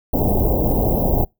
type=band-stop noise; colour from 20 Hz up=pink; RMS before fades=-17 dBFS; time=0.13-1.25 s; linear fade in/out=10 ms; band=800 to 15000 Hz; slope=48 dB/octave; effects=noise-tail reverb RT60 0.2 s tail -26 dB re dry